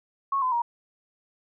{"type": "tone with pitch steps", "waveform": "sine", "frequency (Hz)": [1098, 1018.6, 944.9], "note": ["C#6", "C6", "A#5"], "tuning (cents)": [-17, -47, 23], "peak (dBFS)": -22, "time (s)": [0.32, 0.62], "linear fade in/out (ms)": 5, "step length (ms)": 100, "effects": []}